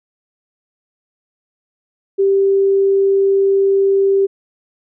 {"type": "tone", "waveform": "sine", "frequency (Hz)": 392, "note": "G4", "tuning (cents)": 0, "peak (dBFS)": -10, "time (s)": [2.18, 4.27], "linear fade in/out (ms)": 20, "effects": []}